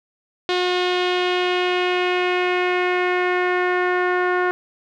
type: tone with low-pass filter sweep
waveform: sawtooth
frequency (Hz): 360.8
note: F#4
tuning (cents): -44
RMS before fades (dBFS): -20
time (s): 0.49-4.51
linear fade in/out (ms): 0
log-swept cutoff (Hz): 3700 to 1600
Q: 2.6
effects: none